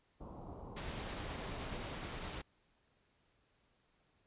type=low-pass noise; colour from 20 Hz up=pink; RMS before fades=-49 dBFS; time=0.2-1.98 s; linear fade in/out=10 ms; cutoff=1100 Hz; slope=48 dB/octave
type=noise with tremolo; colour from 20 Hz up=pink; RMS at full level=-43 dBFS; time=0.76-2.42 s; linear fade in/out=10 ms; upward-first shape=triangle; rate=9.5 Hz; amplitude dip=25%
effects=pink hiss -75 dBFS RMS until 4.26 s + resampled to 8000 Hz